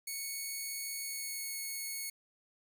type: tone with pitch glide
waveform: 5% pulse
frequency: 2217 to 2202 Hz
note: C#7 to C#7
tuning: 0 to -12 cents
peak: -28 dBFS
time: 0.07-2.1 s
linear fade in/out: 5 ms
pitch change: -12 cents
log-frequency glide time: 1.01-1.47 s
effects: none